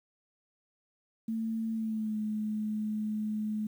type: tone with pitch glide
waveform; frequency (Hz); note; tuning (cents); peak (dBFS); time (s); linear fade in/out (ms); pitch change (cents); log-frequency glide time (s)
sine; 223.9 to 213.9; A3 to A3; +30 to -49; -30; 1.28-3.67; 5; -79; 1.72-2.17
effects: 10-bit